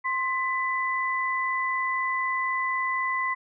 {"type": "tone pair together", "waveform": "sine", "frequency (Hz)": [1053, 1997], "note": ["C6", "B6"], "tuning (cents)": [11, 19], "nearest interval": "major seventh", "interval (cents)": 1108, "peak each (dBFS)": -27, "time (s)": [0.04, 3.35], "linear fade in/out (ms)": 20, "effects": []}